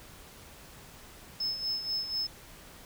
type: tone with tremolo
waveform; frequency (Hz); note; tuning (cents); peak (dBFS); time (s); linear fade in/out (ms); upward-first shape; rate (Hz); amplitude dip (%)
sine; 5210; E8; -21; -26; 1.4-2.27; 5; sine; 4.1; 70
effects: tanh soft clip ceiling -27 dBFS + pink hiss -51 dBFS RMS until 2.85 s